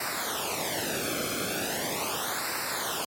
pink noise with flanger, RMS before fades -31 dBFS, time 0-3.05 s, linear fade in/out 5 ms, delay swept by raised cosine 0.3 to 1.08 ms, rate 0.39 Hz, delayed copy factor -0.85, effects high-pass 100 Hz 12 dB/octave + MP3 64 kbps

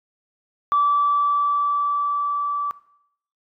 sine tone with level ramp, 1158 Hz, D6, 25 cents flat, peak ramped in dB -14 to -22 dBFS, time 0.72-2.71 s, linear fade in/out 0 ms, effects noise-tail reverb RT60 0.7 s tail -17 dB re dry + tanh soft clip ceiling -10 dBFS

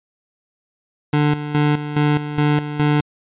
25% pulse tone with tremolo, 148.2 Hz, D3, 16 cents sharp, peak -10 dBFS, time 1.13-3.01 s, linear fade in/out 5 ms, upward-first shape square, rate 2.4 Hz, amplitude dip 70%, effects resampled to 8000 Hz

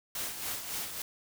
white noise with tremolo, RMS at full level -35 dBFS, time 0.15-1.02 s, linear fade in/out 2 ms, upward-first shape sine, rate 3.6 Hz, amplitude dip 55%, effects none

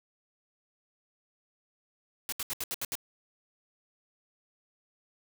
white noise bursts, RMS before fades -34 dBFS, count 7, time 2.29-2.953 s, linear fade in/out 0 ms, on 33 ms, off 72 ms, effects none

